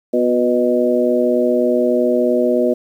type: harmonic tone with a mistuned harmonic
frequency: 123.3 Hz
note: B2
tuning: 2 cents flat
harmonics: 2 / 3 / 4 / 5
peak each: -18 / -18 / -18 / -18 dBFS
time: 0.13-2.74 s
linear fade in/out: 10 ms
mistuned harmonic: 3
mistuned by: -35 cents
effects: 8-bit